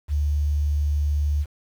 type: tone with quantisation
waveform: sine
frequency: 73.42 Hz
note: D2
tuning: in tune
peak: -19 dBFS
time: 0.08-1.46 s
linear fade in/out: 50 ms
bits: 8
effects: none